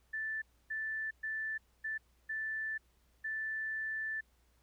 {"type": "tone bursts at uneven times", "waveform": "sine", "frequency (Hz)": 1760, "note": "A6", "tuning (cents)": 0, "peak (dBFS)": -35, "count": 6, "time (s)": [[0.13, 0.42], [0.7, 1.11], [1.23, 1.58], [1.84, 1.98], [2.29, 2.78], [3.24, 4.21]], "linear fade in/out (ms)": 10, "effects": ["added 60 Hz sine -69 dBFS peak until 4.62 s", "pink hiss -74 dBFS RMS until 4.62 s"]}